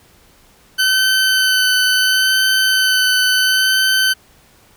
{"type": "tone with vibrato", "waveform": "20% pulse", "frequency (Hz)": 1522, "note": "F#6", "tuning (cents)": 48, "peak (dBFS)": -7, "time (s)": [0.78, 4.14], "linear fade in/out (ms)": 20, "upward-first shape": "sine", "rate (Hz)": 0.72, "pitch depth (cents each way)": 14, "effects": ["pink hiss -50 dBFS RMS until 4.76 s"]}